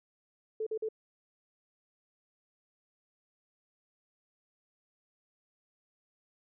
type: tone bursts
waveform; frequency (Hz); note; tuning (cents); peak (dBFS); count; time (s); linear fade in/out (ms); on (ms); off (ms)
sine; 437.8; A4; -9; -31; 3; 0.6-0.888; 5; 66; 45
effects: none